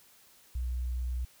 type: tone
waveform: sine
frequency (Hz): 61.74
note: B1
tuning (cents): 0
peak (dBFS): -30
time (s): 0.55-1.25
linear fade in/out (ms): 5
effects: white hiss -60 dBFS RMS until 1.4 s